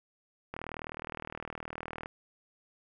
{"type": "click train", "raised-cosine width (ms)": 0.5, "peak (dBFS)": -23, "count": 61, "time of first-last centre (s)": [0.54, 2.059], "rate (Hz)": 39.5, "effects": []}